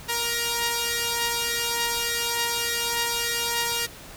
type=tone pair together; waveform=5% pulse; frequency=469.7 / 941.1 Hz; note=A#4 / A#5; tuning=+13 / +16 cents; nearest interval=octave; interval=1203 cents; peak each=-15 / -15 dBFS; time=0.08-3.87 s; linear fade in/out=20 ms; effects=pink hiss -43 dBFS RMS until 4.16 s